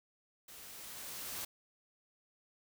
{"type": "noise with level ramp", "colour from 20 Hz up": "white", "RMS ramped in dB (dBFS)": [-53, -41], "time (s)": [0.48, 1.45], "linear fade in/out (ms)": 5, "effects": []}